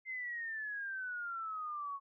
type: exponential sweep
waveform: sine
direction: down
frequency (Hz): 2092 to 1100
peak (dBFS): -38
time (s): 0.05-2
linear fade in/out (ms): 50
effects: none